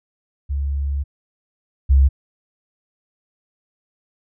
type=tone pair in turn; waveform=sine; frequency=70.1 / 67.75 Hz; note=C#2 / C#2; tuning=+20 / -39 cents; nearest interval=minor second; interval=59 cents; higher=first; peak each=-19 / -9 dBFS; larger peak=second; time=0.49-1.04 / 1.89-2.09 s; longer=first; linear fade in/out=20 ms; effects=none